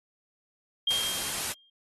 sine tone with exponential decay, 3209 Hz, G7, 40 cents sharp, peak -22 dBFS, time 0.87-1.7 s, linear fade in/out 5 ms, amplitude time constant 180 ms
white noise, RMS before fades -32 dBFS, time 0.9-1.53 s, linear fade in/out 10 ms
effects AAC 32 kbps

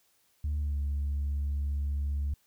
sine tone with pitch glide, 74.1 to 71.25 Hz, D2 to C#2, +16 to +48 cents, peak -26 dBFS, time 0.44-2.34 s, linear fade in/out 5 ms, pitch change -68 cents, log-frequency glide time 0.6-0.77 s, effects tanh soft clip ceiling -26 dBFS + white hiss -69 dBFS RMS until 2.46 s

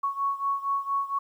sine beating tone pair, 1108.7 / 1113 Hz, C#6 / C#6, 0 / +7 cents, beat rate 4.3 Hz, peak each -27 / -30 dBFS, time 0.03-1.19 s, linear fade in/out 10 ms, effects 10-bit

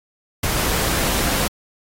pink noise, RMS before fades -21 dBFS, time 0.43-1.48 s, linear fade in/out 5 ms, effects AAC 48 kbps

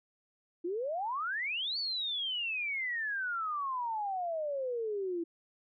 sine exponential two-way sweep, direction up then down, 329.6 to 4571 to 329.6 Hz, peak -32 dBFS, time 0.64-5.24 s, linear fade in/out 10 ms, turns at 1.78 s, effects none

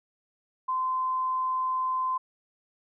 sine tone, 1032 Hz, C6, 24 cents flat, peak -25 dBFS, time 0.68-2.18 s, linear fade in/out 10 ms, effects none

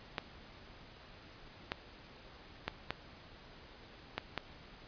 clicks, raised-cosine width 0.3 ms, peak -18 dBFS, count 6, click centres 0.182 / 1.719 / 2.68 / 2.906 / 4.18 / 4.377 s, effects pink hiss -55 dBFS RMS until 4.87 s + resampled to 11025 Hz

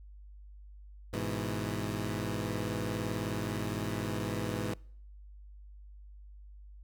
15% pulse chord, E major, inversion first, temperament equal, 103.83 / 123.47 / 164.81 Hz, G#2 / B2 / E3, 0 / 0 / 0 cents, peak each -29 / -32 / -33 dBFS, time 1.13-4.74 s, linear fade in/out 5 ms, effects noise-tail reverb RT60 0.6 s tail -26 dB re dry + added 50 Hz sine -48 dBFS peak until 6.83 s

